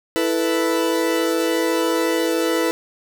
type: chord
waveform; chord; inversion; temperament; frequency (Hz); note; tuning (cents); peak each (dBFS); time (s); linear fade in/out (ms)
40% pulse; E suspended fourth; none; equal; 329.6 / 440 / 493.9; E4 / A4 / B4; 0 / 0 / 0; -20 / -24 / -21; 0.16-2.71; 0
effects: none